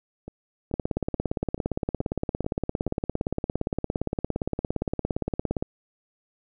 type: two click trains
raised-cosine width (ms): 2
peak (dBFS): -24 / -12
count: 7 / 86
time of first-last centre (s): 0.28-2.877 / 0.74-5.625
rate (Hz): 2.31 / 17.4
effects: none